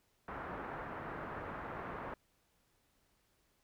white low-pass noise, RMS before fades -44 dBFS, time 0.28-2.14 s, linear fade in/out 2 ms, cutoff 1500 Hz, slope 24 dB/octave, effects pink hiss -75 dBFS RMS until 3.63 s

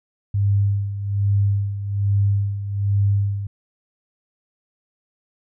sine tone with tremolo, 100.4 Hz, G2, 42 cents sharp, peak -14 dBFS, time 0.34-3.47 s, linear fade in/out 5 ms, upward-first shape sine, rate 1.2 Hz, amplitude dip 70%, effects none

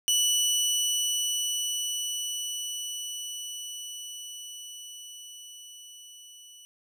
20% pulse tone with level ramp, 2960 Hz, F#7, in tune, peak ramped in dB -16 to -43 dBFS, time 0.08-6.65 s, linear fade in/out 0 ms, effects none

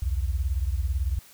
sine beating tone pair, 61.74 / 79.74 Hz, B1 / D#2, 0 / +43 cents, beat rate 18 Hz, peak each -25 / -28 dBFS, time 0.02-1.19 s, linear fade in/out 5 ms, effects white hiss -52 dBFS RMS until 1.33 s

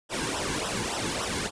pink noise with flanger, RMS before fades -30 dBFS, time 0.09-1.51 s, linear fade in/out 50 ms, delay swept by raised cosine 0.44 to 1.64 ms, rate 3.5 Hz, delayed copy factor -0.75, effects resampled to 22050 Hz

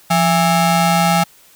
30% pulse ring-modulated tone, 495.4 Hz, B4, 5 cents sharp, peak -6 dBFS, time 0.1-1.24 s, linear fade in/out 10 ms, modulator 322 Hz, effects white hiss -48 dBFS RMS until 1.55 s

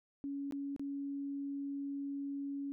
sine tone with dropouts, 280 Hz, C#4, 18 cents sharp, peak -37 dBFS, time 0.24-2.72 s, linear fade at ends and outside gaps 0 ms, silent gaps 0.51-0.523 / 0.763-0.795 s, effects none

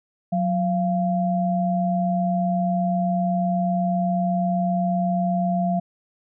sine tone pair together, 182.6 / 689.4 Hz, F#3 / F5, -23 / -23 cents, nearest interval octave + major seventh, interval 2300 cents, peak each -21 / -23 dBFS, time 0.32-5.8 s, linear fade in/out 10 ms, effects none

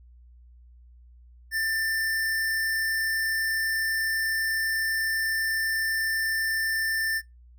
square tone, 1784 Hz, A6, 23 cents sharp, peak -25 dBFS, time 1.51-7.22 s, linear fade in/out 50 ms, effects noise-tail reverb RT60 0.2 s tail -26 dB re dry + added 60 Hz sine -49 dBFS peak until 7.58 s

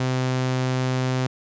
sawtooth tone, 128.7 Hz, C3, 28 cents flat, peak -17 dBFS, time 0-1.27 s, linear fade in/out 5 ms, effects resampled to 16000 Hz

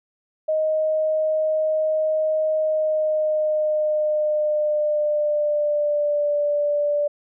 sine tone with pitch glide, 624 to 585.6 Hz, D#5 to D5, +5 to -5 cents, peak -18 dBFS, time 0.48-7.08 s, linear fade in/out 10 ms, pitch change -110 cents, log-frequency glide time 2.56-6.34 s, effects none

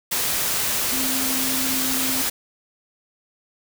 sine tone in noise, 261.6 Hz, C4, in tune, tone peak -28 dBFS, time 0.92-2.22 s, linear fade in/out 10 ms, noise white, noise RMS -23 dBFS, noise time 0.11-2.3 s, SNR -8 dB, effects none

